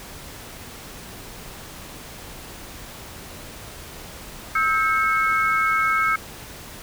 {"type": "tone cluster", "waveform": "sine", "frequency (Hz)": [1293, 1575, 2188], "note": ["E6", "G6", "C#7"], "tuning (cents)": [-34, 8, -23], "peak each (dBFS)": [-20, -24, -23], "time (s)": [4.55, 6.16], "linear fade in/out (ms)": 5, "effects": ["pink hiss -39 dBFS RMS until 6.82 s"]}